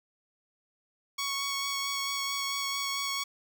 10% pulse tone with vibrato, 1112 Hz, C#6, 5 cents sharp, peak -22 dBFS, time 1.18-3.24 s, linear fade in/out 10 ms, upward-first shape sine, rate 4.5 Hz, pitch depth 11 cents each way, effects none

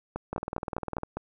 two click trains, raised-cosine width 1 ms, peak -18 / -18 dBFS, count 15 / 6, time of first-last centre 0.33-1.034 / 0.16-1.17 s, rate 19.9 / 4.95 Hz, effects none

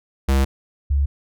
square / sine tone pair in turn, 67.5 / 70.29 Hz, C#2 / C#2, -45 / +25 cents, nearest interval minor second, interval 70 cents, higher second, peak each -15 dBFS, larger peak neither, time 0.28-0.45 / 0.9-1.06 s, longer first, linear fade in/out 10 ms, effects none

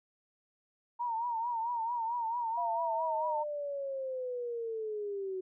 sine tone with vibrato, 932.3 Hz, A#5, in tune, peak -31 dBFS, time 0.99-3.44 s, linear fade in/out 20 ms, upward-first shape triangle, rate 4.5 Hz, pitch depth 95 cents each way
sine linear sweep, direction down, 698.5 to 370 Hz, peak -34 dBFS, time 2.57-5.41 s, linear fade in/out 10 ms
effects none

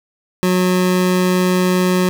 25% pulse tone, 182.5 Hz, F#3, 24 cents flat, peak -9 dBFS, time 0.43-2.09 s, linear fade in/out 0 ms, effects none

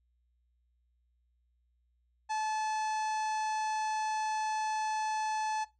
harmonic tone, 866 Hz, A5, 28 cents flat, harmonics 1 / 2 / 3 / 4 / 5 / 6 / 7 / 8 / 9 / 10, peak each -31 / -42 / -47 / -54 / -49 / -56 / -50 / -57 / -62 / -59 dBFS, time 2.29-5.65 s, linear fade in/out 20 ms, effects noise-tail reverb RT60 0.2 s tail -17 dB re dry + added 60 Hz sine -70 dBFS peak until 5.79 s

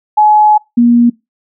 sine tone pair in turn, 848 / 238 Hz, G#5 / A#3, +36 / +36 cents, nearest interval octave + minor seventh, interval 2200 cents, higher first, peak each -4 dBFS, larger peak neither, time 0.17-0.58 / 0.77-1.1 s, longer first, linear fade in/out 10 ms, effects noise-tail reverb RT60 0.2 s tail -22 dB re dry

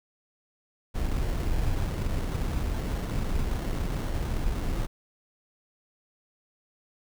brown noise with sample-and-hold, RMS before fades -28 dBFS, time 0.94-4.87 s, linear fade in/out 20 ms, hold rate 2450 Hz, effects none

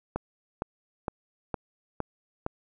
click train, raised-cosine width 1 ms, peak -15 dBFS, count 6, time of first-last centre 0.16-2.464 s, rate 2.17 Hz, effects none

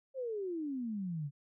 sine exponential sweep, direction down, 546 to 136.9 Hz, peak -35 dBFS, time 0.14-1.31 s, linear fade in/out 50 ms, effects none

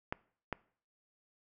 clicks, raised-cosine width 0.5 ms, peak -19 dBFS, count 2, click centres 0.125 / 0.527 s, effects noise-tail reverb RT60 0.5 s tail -22 dB re dry

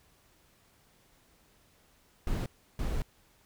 brown noise bursts at uneven times, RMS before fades -31 dBFS, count 2, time 2.27-2.46 / 2.79-3.02 s, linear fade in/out 2 ms, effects pink hiss -65 dBFS RMS until 3.45 s

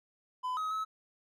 triangle tone with pitch steps, 1008 / 1268 / 1291 Hz, B5 / D#6 / E6, +35 / +32 / -37 cents, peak -30 dBFS, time 0.43-0.85 s, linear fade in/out 20 ms, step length 140 ms, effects none

